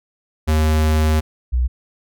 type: tone pair in turn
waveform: square / sine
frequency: 77.78 / 61.73 Hz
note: D#2 / B1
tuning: 0 / 0 cents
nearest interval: major third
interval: 400 cents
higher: first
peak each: -14 dBFS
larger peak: neither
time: 0.47-1.21 / 1.52-1.68 s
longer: first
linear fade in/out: 20 ms
effects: none